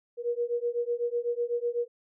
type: beating tone pair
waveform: sine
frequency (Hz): 473.5 / 481.5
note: A#4 / B4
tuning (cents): +27 / -44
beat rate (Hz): 8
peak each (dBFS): -30 / -30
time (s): 0.17-1.88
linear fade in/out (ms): 50
effects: none